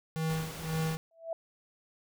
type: tone with tremolo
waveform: square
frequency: 160 Hz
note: D#3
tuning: 49 cents sharp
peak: -29 dBFS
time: 0.16-0.97 s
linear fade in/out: 0 ms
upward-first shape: sine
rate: 1.9 Hz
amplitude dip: 90%
type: noise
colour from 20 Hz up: pink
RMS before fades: -43 dBFS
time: 0.29-0.96 s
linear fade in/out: 10 ms
type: tone with exponential growth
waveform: sine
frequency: 659.3 Hz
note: E5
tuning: in tune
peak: -29 dBFS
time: 1.11-1.33 s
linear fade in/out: 2 ms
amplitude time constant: 47 ms
effects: none